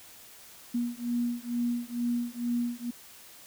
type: beating tone pair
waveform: sine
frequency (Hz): 238.5 / 240.7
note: A#3 / B3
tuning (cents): +40 / -44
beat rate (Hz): 2.2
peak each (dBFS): -31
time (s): 0.74-2.91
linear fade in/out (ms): 10
effects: white hiss -51 dBFS RMS until 3.46 s